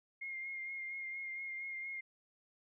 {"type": "tone with vibrato", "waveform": "sine", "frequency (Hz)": 2131, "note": "C7", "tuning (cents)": 31, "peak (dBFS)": -40, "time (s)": [0.21, 2.01], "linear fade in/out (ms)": 10, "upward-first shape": "sine", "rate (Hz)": 4.3, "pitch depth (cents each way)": 24, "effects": []}